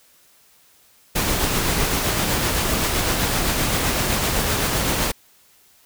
pink noise with tremolo, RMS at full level -20 dBFS, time 1.15-5.12 s, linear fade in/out 10 ms, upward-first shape sine, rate 7.8 Hz, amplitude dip 25%, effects white hiss -55 dBFS RMS until 5.85 s

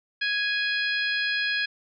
harmonic tone, 830.6 Hz, G#5, in tune, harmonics 2 / 3 / 4 / 5 / 6, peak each -26 / -30 / -32 / -34 / -36 dBFS, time 0.21-1.66 s, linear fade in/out 10 ms, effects none

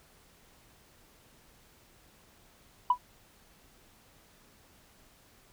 sine tone with exponential decay, 987.8 Hz, B5, in tune, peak -16 dBFS, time 2.9-2.98 s, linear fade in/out 5 ms, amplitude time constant 17 ms, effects tanh soft clip ceiling -14 dBFS + pink hiss -61 dBFS RMS until 5.52 s

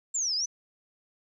sine exponential two-way sweep, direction down then up, 7540 to 4786 to 6150 Hz, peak -26 dBFS, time 0.14-0.46 s, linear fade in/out 10 ms, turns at 0.35 s, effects none

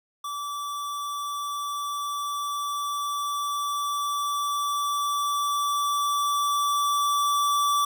square tone with level ramp, 1158 Hz, D6, 25 cents flat, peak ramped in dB -31 to -21 dBFS, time 0.24-7.85 s, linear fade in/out 5 ms, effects none

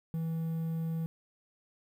triangle tone, 163 Hz, E3, 19 cents flat, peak -29 dBFS, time 0.14-1.06 s, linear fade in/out 0 ms, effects 10-bit

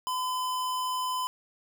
square tone, 1014 Hz, B5, 45 cents sharp, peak -29 dBFS, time 0.07-1.27 s, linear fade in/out 0 ms, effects none

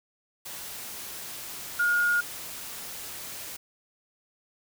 sine tone in noise, 1429 Hz, F6, 39 cents sharp, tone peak -21 dBFS, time 1.79-2.21 s, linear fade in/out 10 ms, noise white, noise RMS -39 dBFS, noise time 0.45-3.57 s, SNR +15 dB, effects none

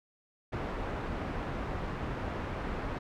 pink low-pass noise, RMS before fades -36 dBFS, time 0.52-2.99 s, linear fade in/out 10 ms, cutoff 1600 Hz, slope 12 dB/octave, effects none

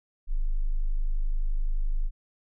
sine tone, 25.81 Hz, G#0, 10 cents flat, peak -22 dBFS, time 0.27-2.11 s, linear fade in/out 50 ms, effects none

